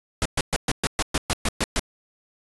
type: noise bursts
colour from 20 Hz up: pink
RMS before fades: -22 dBFS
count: 11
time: 0.22-1.794 s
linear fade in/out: 0 ms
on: 34 ms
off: 120 ms
effects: resampled to 24000 Hz